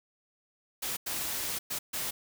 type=noise bursts at uneven times; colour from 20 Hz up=white; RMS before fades=-34 dBFS; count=4; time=0.82-0.97 / 1.06-1.59 / 1.7-1.79 / 1.93-2.11 s; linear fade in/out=10 ms; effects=none